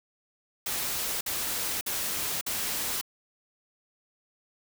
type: noise bursts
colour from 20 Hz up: white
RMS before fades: -31 dBFS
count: 4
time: 0.66-3.013 s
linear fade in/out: 5 ms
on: 550 ms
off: 51 ms
effects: none